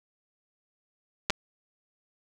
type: clicks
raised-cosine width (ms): 0.2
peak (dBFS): -8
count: 2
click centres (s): 1.299 / 1.304
effects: none